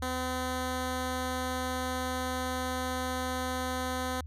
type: tone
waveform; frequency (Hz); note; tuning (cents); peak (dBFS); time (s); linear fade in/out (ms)
10% pulse; 254.9; C4; -45; -23; 0.02-4.21; 5
effects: added 77 Hz sine -39 dBFS peak until 4.26 s + resampled to 32000 Hz